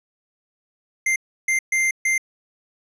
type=tone bursts at uneven times; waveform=square; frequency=2093 Hz; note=C7; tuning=in tune; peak=-18 dBFS; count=4; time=1.06-1.16 / 1.48-1.59 / 1.72-1.91 / 2.05-2.18 s; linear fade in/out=5 ms; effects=low-pass 11000 Hz 12 dB/octave